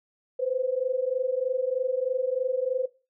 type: tone pair together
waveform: sine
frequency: 500.1 / 523.3 Hz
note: B4 / C5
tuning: +22 / 0 cents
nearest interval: minor second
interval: 78 cents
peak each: -27 dBFS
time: 0.39-2.86 s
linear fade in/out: 10 ms
effects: noise-tail reverb RT60 0.3 s tail -19 dB re dry